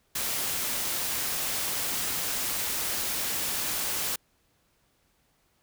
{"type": "noise", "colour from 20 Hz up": "white", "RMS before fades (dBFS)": -30, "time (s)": [0.15, 4.16], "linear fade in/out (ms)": 5, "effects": ["pink hiss -69 dBFS RMS until 5.62 s"]}